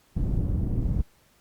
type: low-pass noise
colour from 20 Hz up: pink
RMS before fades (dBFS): -25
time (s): 0.16-1.02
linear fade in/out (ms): 10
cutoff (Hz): 180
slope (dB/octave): 12
effects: pink hiss -62 dBFS RMS until 1.4 s + Opus 48 kbps